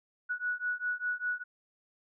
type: beating tone pair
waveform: sine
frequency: 1467 / 1472 Hz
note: F#6 / F#6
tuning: -15 / -9 cents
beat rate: 5 Hz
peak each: -34 / -34 dBFS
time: 0.29-1.44 s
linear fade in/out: 20 ms
effects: none